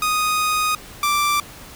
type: tone pair in turn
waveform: sawtooth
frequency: 1244 / 1174.2 Hz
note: D#6 / D6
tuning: -1 / -1 cents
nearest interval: minor second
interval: 100 cents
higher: first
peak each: -14 / -13 dBFS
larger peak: second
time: 0.02-0.75 / 1.03-1.4 s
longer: first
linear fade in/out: 2 ms
effects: pink hiss -40 dBFS RMS until 1.75 s